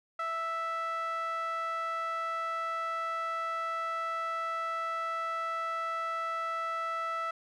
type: tone with band-pass filter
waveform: sawtooth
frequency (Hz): 659.3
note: E5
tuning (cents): 0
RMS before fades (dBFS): -34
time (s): 0.19-7.31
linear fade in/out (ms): 5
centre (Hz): 1400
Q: 3.3
effects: none